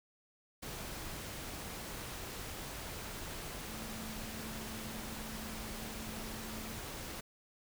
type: tone in noise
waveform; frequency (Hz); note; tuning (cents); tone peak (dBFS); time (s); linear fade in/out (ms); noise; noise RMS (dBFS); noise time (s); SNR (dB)
sine; 220; A3; 0; -47; 3.7-6.76; 10; pink; -44; 0.62-7.21; -6
effects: none